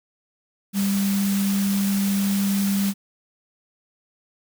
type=tone in noise; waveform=sine; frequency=198.1 Hz; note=G3; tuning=18 cents sharp; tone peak=-19 dBFS; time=0.73-2.94 s; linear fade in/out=50 ms; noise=white; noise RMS=-31 dBFS; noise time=0.73-2.94 s; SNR=+9 dB; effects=none